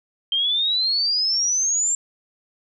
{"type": "exponential sweep", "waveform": "sine", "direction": "up", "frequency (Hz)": [3136, 7460], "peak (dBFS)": -18, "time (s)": [0.32, 1.95], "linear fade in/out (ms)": 2, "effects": []}